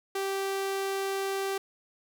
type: tone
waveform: sawtooth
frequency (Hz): 390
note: G4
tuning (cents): -9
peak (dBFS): -25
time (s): 0.15-1.58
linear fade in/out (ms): 5
effects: none